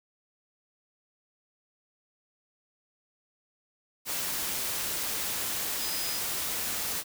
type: tone in noise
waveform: sine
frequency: 4993 Hz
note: D#8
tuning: 5 cents sharp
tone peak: -37 dBFS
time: 5.78-6.22 s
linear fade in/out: 50 ms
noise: white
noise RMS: -32 dBFS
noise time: 4.05-7.04 s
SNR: -8 dB
effects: none